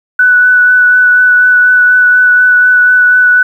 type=tone with vibrato; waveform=sine; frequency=1486 Hz; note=F#6; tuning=7 cents sharp; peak=-3 dBFS; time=0.19-3.43 s; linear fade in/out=5 ms; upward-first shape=sine; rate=4.1 Hz; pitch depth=13 cents each way; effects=7-bit